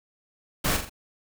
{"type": "noise with echo", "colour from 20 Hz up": "pink", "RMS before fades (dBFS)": -25, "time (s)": [0.64, 0.77], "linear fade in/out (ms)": 10, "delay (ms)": 42, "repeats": 3, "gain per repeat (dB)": -6, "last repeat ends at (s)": 0.896, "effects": []}